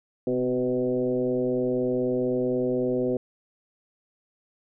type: tone with frequency modulation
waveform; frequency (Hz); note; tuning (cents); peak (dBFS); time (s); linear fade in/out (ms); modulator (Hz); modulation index
sine; 377.2; F#4; +33; -22; 0.27-3.17; 2; 124; 1.4
effects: none